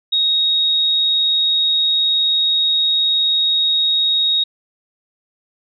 sine tone, 3761 Hz, A#7, 15 cents sharp, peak -13 dBFS, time 0.12-4.44 s, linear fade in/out 10 ms, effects none

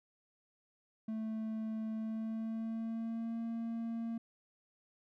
triangle tone with pitch glide, 220 to 229.3 Hz, A3 to A#3, 0 to -28 cents, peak -34 dBFS, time 1.08-4.18 s, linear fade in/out 5 ms, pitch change +72 cents, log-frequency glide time 1.94-3.39 s, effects none

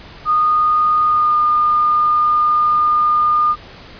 sine tone with pitch glide, 1230 to 1214.5 Hz, D#6 to D#6, -20 to -42 cents, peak -11 dBFS, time 0.25-3.56 s, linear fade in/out 50 ms, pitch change -22 cents, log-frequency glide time 1.05-1.35 s, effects pink hiss -38 dBFS RMS until 3.99 s + resampled to 11025 Hz

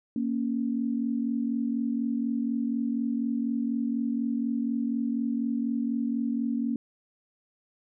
sine tone pair together, 233.1 / 277.2 Hz, A#3 / C#4, 0 / 0 cents, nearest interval minor third, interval 300 cents, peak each -27 / -30 dBFS, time 0.16-6.76 s, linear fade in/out 2 ms, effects none

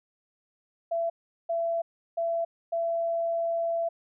sine tone bursts at uneven times, 671 Hz, E5, 31 cents sharp, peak -25 dBFS, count 4, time 0.91-1.1 / 1.49-1.82 / 2.17-2.45 / 2.72-3.89 s, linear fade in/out 10 ms, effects none

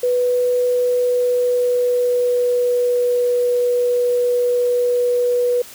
sine tone with pitch glide, 493.9 to 488.8 Hz, B4 to B4, 0 to -18 cents, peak -14 dBFS, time 0.03-5.62 s, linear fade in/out 5 ms, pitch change -18 cents, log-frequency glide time 0.67-3.27 s, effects white hiss -39 dBFS RMS until 5.74 s

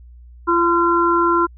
harmonic tone, 342.1 Hz, F4, 36 cents flat, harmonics 1 / 3 / 4, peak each -17 / -17 / -18 dBFS, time 0.47-1.47 s, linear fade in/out 20 ms, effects added 60 Hz sine -39 dBFS peak until 1.57 s

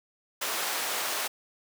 pink high-pass noise, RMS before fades -31 dBFS, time 0.41-1.28 s, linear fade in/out 10 ms, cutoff 670 Hz, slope 12 dB/octave, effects none

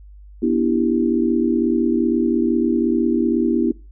sine chord, E minor seventh, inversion second, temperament equal with one note detuned, 243.8 / 293.7 / 329.6 / 392 Hz, B3 / D4 / E4 / G4, -22 / 0 / 0 / 0 cents, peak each -19 / -23 / -19 / -24 dBFS, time 0.42-3.72 s, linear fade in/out 10 ms, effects noise-tail reverb RT60 0.3 s tail -22 dB re dry + added 50 Hz sine -39 dBFS peak until 3.91 s

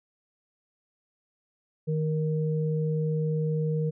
sine tone pair together, 155.93 / 468.5 Hz, D#3 / A#4, +4 / +9 cents, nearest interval octave + perfect fifth, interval 1905 cents, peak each -25 / -31 dBFS, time 1.87-3.91 s, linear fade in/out 20 ms, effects none

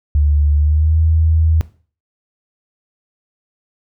sine tone with pitch glide, 73.4 to 80.04 Hz, D2 to D#2, 0 to +50 cents, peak -10 dBFS, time 0.15-1.61 s, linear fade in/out 0 ms, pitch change +150 cents, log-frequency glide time 0.56-0.99 s, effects noise-tail reverb RT60 0.4 s tail -17 dB re dry

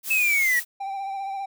blue noise, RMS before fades -31 dBFS, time 0.03-0.65 s, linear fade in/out 50 ms
triangle linear sweep, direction down, 2631 to 1888 Hz, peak -17 dBFS, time 0.1-0.6 s, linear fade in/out 10 ms
triangle tone with vibrato, 784 Hz, G5, in tune, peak -26 dBFS, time 0.8-1.46 s, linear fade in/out 10 ms, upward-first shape triangle, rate 15 Hz, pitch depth 36 cents each way
effects none

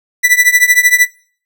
45% pulse tone with tremolo, 1975.5 Hz, B6, in tune, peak -3 dBFS, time 0.23-1.07 s, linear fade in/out 20 ms, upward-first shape triangle, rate 13 Hz, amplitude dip 95%, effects noise-tail reverb RT60 0.5 s tail -24 dB re dry

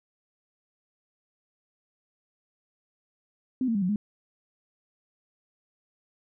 sine tone with pitch steps, 257.5 / 227.8 / 200.5 / 181 / 208.5 Hz, C4 / A#3 / G3 / F#3 / G#3, -28 / -40 / +39 / -38 / +7 cents, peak -23 dBFS, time 3.61-3.96 s, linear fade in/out 2 ms, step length 70 ms, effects none

